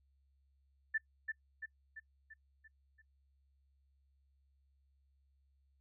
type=tone with echo; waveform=sine; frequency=1765 Hz; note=A6; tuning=5 cents sharp; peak=-31 dBFS; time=0.94-0.98 s; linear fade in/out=10 ms; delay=340 ms; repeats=6; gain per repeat=-5 dB; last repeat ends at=3.02 s; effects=noise-tail reverb RT60 0.1 s tail -22 dB re dry + added 68 Hz sine -70 dBFS peak until 5.8 s